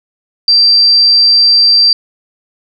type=tone; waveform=sine; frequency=4699 Hz; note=D8; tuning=in tune; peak=-4 dBFS; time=0.48-1.93 s; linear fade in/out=2 ms; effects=none